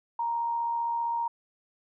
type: tone with amplitude modulation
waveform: sine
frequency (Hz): 934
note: A#5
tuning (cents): +3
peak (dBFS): -25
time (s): 0.19-1.28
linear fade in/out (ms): 5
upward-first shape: sine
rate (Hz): 75.4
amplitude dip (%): 30
effects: none